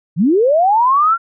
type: linear sweep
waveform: sine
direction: up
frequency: 139.1 to 1396.9 Hz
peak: -9 dBFS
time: 0.16-1.18 s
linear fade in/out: 50 ms
effects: none